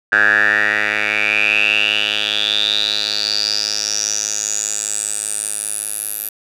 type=tone with band-pass filter sweep; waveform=10% pulse; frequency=105.1 Hz; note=G#2; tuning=21 cents sharp; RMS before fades=-18 dBFS; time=0.12-6.29 s; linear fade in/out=5 ms; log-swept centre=1600 to 12000 Hz; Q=9.2; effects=none